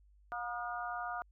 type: harmonic tone with a mistuned harmonic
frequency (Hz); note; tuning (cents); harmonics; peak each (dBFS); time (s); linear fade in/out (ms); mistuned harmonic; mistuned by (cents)
238.9; A#3; +43; 3 / 4 / 5 / 6; -40 / -46 / -42 / -43; 0.32-1.22; 0; 5; +39
effects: added 50 Hz sine -61 dBFS peak until 1.31 s